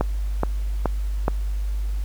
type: click train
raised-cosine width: 1 ms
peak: -6 dBFS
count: 4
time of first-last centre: 0.01-1.281 s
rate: 2.36 Hz
effects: added 50 Hz sine -22 dBFS peak until 2.04 s + pink hiss -48 dBFS RMS until 2.04 s